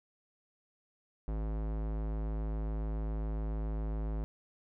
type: tone with low-pass filter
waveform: square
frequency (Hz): 53.6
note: A1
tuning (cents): -45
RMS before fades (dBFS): -35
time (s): 1.28-4.24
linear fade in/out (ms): 0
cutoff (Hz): 890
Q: 0.66
effects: none